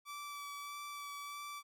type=tone with vibrato; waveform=sawtooth; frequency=1155 Hz; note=D6; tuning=29 cents flat; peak=-40 dBFS; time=0.05-1.63 s; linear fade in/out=50 ms; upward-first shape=sine; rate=1.6 Hz; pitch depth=14 cents each way; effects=none